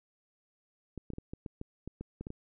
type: clicks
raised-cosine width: 3 ms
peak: -27 dBFS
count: 12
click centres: 0.977 / 1.103 / 1.135 / 1.184 / 1.335 / 1.462 / 1.614 / 1.876 / 2.01 / 2.21 / 2.269 / 2.304 s
effects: none